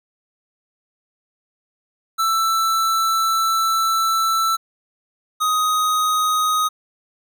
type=tone pair in turn; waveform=square; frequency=1327 / 1252.5 Hz; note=E6 / D#6; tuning=+11 / +11 cents; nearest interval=minor second; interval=100 cents; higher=first; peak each=-17 dBFS; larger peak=neither; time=2.18-4.57 / 5.4-6.69 s; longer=first; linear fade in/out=20 ms; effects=none